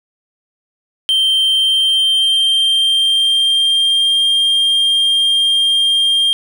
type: tone with pitch glide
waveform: triangle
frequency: 3136 to 3202 Hz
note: G7 to G7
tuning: 0 to +36 cents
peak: -9 dBFS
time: 1.09-6.33 s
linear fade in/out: 0 ms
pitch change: +36 cents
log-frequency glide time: 1.51-4.22 s
effects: none